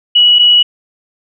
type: tone pair in turn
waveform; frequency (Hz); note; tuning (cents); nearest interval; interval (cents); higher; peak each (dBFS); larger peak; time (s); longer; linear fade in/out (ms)
sine; 2928 / 2928; F#7 / F#7; -19 / -19; unison; 0; neither; -4; neither; 0.15-0.39 / 0.39-0.63; neither; 10
effects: none